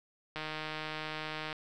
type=click train; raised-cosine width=0.3 ms; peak=-22 dBFS; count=182; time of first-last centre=0.36-1.528 s; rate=155 Hz; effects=none